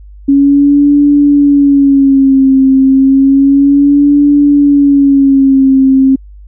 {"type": "tone with vibrato", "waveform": "sine", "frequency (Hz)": 277.2, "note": "C#4", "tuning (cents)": 0, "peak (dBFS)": -3, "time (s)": [0.28, 6.16], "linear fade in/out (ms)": 10, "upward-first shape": "sine", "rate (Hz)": 0.31, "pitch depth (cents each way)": 70, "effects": ["added 50 Hz sine -30 dBFS peak until 6.47 s"]}